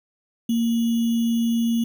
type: tone with sample-and-hold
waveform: sine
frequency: 231.3 Hz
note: A#3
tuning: 13 cents flat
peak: -18 dBFS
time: 0.49-1.84 s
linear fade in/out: 5 ms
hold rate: 3150 Hz
effects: none